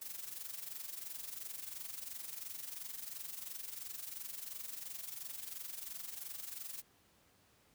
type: noise with amplitude modulation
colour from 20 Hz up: blue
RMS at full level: -43 dBFS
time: 0.01-6.82 s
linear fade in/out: 10 ms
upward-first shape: sine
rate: 22.9 Hz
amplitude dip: 70%
effects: pink hiss -69 dBFS RMS until 7.74 s + high-pass 60 Hz 12 dB/octave